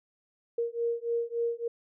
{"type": "beating tone pair", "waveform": "sine", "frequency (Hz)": [466.2, 469.7], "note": ["A#4", "A#4"], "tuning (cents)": [0, 13], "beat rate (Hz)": 3.5, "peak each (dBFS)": -31, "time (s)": [0.58, 1.68], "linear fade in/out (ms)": 5, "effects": []}